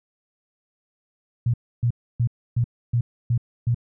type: tone bursts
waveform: sine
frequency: 119.1 Hz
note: A#2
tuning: 38 cents sharp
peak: -17 dBFS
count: 7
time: 1.46-3.746 s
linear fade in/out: 5 ms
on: 78 ms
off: 290 ms
effects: none